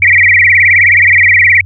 sine tone with vibrato, 2108 Hz, C7, 12 cents sharp, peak -3 dBFS, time 0.02-1.61 s, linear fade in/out 2 ms, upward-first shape sine, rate 19 Hz, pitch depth 200 cents each way, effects added 93 Hz sine -23 dBFS peak until 1.65 s

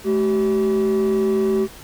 triangle tone pair together, 215.4 / 383.8 Hz, A3 / G4, -37 / -37 cents, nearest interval minor seventh, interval 1000 cents, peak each -18 / -14 dBFS, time 0.04-1.68 s, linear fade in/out 50 ms, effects tanh soft clip ceiling -11 dBFS + pink hiss -41 dBFS RMS until 1.83 s

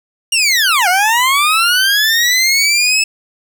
20% pulse linear two-way sweep, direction down then up, 2872 to 698.5 to 2625 Hz, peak -5 dBFS, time 0.32-3.04 s, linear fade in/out 5 ms, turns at 0.88 s, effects none

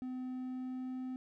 triangle tone with pitch glide, 254.8 to 256.6 Hz, C4 to C4, -46 to -34 cents, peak -36 dBFS, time 0.02-1.16 s, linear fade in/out 0 ms, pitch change +12 cents, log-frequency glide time 0.2-0.98 s, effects none

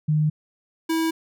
sine / square tone pair in turn, 152.8 / 324.7 Hz, D#3 / E4, -31 / -26 cents, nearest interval octave + minor second, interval 1305 cents, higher second, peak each -17 / -21 dBFS, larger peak first, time 0.08-0.3 / 0.89-1.11 s, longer neither, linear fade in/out 10 ms, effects none

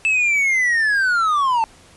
triangle linear sweep, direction down, 2637 to 873 Hz, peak -13 dBFS, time 0.05-1.64 s, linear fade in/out 0 ms, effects pink hiss -48 dBFS RMS until 1.96 s + resampled to 24000 Hz

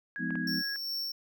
sine tone, 1655 Hz, G#6, 6 cents flat, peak -35 dBFS, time 0.16-0.76 s, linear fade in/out 0 ms
sine chord, F half-diminished seventh, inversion none, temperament just, 174.61 / 209.5 / 251.4 / 314.3 Hz, F3 / Ab3 / Cb4 / Eb4, 0 / +15 / +31 / +18 cents, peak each -36 / -38 / -35 / -39 dBFS, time 0.18-0.63 s, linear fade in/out 50 ms
clicks, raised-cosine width 0.5 ms, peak -30 / -28 dBFS, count 2, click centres 0.306 / 0.355 s
square tone with tremolo, 5450 Hz, F8, 43 cents flat, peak -32 dBFS, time 0.47-1.12 s, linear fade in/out 5 ms, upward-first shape sine, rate 2.5 Hz, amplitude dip 35%
effects none

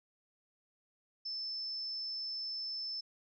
sine tone, 5274 Hz, E8, in tune, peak -37 dBFS, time 1.25-3.01 s, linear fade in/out 10 ms, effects none

